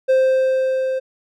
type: tone with level ramp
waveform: triangle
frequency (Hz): 523.3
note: C5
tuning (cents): 0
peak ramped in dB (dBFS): -9 to -17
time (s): 0.08-1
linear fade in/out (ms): 20
effects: none